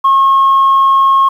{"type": "tone", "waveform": "sine", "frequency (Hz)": 1084, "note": "C#6", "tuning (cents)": -39, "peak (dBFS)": -4, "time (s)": [0.04, 1.29], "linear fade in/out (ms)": 10, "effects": ["tanh soft clip ceiling -3 dBFS", "7-bit"]}